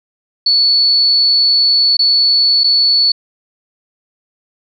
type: tone with dropouts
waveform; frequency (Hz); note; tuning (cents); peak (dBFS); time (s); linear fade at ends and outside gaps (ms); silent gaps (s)
sine; 4435; C#8; 0; -8; 0.46-3.12; 5; 1.97-1.991 / 2.636-2.641
effects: none

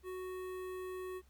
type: tone with notch filter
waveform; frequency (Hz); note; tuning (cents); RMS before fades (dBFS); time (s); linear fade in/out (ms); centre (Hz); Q
square; 370; F#4; 0; -43; 0.03-1.22; 50; 5200; 0.59
effects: added 66 Hz sine -62 dBFS peak until 1.29 s + pink hiss -72 dBFS RMS until 1.29 s

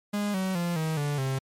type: tone with pitch steps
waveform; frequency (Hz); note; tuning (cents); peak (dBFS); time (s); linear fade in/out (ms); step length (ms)
45% pulse; 205.7 / 188.63 / 172.97 / 158.62 / 145.45 / 133.38; G#3 / F#3 / F3 / D#3 / D3 / C3; -16 / +34 / -16 / +34 / -16 / +34; -26; 0.13-1.39; 10; 210
effects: MP3 64 kbps

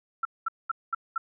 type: tone bursts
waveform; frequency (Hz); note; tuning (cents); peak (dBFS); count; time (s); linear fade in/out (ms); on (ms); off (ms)
sine; 1345; E6; +34; -24; 5; 0.23-1.18; 5; 22; 210
effects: none

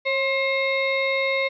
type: ring-modulated tone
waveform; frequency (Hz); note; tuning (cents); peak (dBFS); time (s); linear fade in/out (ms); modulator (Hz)
square; 799; G5; +33; -18; 0.05-1.49; 20; 1340
effects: resampled to 11025 Hz + 9-bit

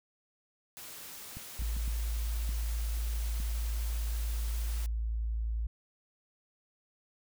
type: noise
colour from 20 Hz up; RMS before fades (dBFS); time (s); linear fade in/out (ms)
white; -46; 0.77-4.86; 0
type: clicks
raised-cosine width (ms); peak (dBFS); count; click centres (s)
5; -31; 6; 1.37 / 1.619 / 1.767 / 1.879 / 2.492 / 3.402
type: tone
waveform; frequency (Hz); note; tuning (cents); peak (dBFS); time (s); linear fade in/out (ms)
sine; 55.7; A1; +22; -30; 1.59-5.67; 5
effects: none

